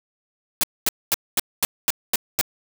white noise bursts, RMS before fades -19 dBFS, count 8, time 0.61-2.412 s, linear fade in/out 0 ms, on 24 ms, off 230 ms, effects none

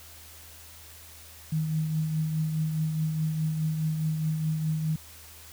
sine tone with tremolo, 157 Hz, D#3, 16 cents sharp, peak -23 dBFS, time 1.52-4.96 s, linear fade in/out 5 ms, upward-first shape triangle, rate 4.8 Hz, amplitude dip 45%, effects added 80 Hz sine -52 dBFS peak until 5.52 s + white hiss -49 dBFS RMS until 5.52 s

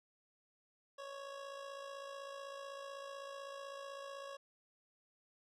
25% pulse tone with amplitude modulation, 554.4 Hz, C#5, in tune, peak -40 dBFS, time 0.98-4.37 s, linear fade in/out 10 ms, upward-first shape sine, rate 55.9 Hz, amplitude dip 50%, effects low-pass 7000 Hz 12 dB/octave

